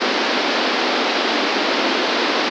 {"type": "band-pass noise", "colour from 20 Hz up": "pink", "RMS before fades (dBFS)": -19, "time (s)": [0, 2.5], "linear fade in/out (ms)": 20, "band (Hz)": [240, 5100], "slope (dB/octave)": 48, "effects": []}